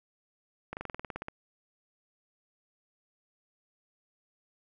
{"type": "slowing click train", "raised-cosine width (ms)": 0.5, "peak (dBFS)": -22, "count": 12, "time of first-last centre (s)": [0.73, 1.284], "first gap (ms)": 39, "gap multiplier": 1.05, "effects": []}